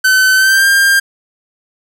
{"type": "tone with pitch glide", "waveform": "45% pulse", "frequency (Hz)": [1523, 1597.8], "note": ["F#6", "G6"], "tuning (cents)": [50, 33], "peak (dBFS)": -7, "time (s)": [0.04, 1], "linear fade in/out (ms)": 10, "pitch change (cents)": 83, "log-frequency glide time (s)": [0.35, 0.67], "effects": []}